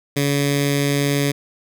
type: tone with notch filter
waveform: 10% pulse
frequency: 142 Hz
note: C#3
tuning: 42 cents sharp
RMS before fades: -19 dBFS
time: 0.16-1.32 s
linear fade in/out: 10 ms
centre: 830 Hz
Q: 0.69
effects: none